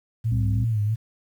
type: tone with vibrato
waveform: sine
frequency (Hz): 109.5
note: A2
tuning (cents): -8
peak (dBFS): -20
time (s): 0.24-0.96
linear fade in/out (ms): 20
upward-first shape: sine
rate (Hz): 3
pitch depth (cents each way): 96
type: harmonic tone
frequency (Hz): 64.7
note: C2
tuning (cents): -19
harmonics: 1 / 3 / 4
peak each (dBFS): -28 / -33 / -34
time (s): 0.31-0.65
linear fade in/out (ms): 10
effects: 9-bit